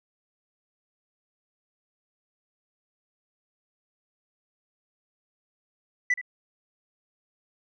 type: tone with echo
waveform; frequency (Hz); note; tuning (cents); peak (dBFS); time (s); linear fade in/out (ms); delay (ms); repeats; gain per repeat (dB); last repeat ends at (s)
sine; 1983; B6; +7; -17; 6.1-6.14; 5; 74; 1; -15; 6.214
effects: tanh soft clip ceiling -19 dBFS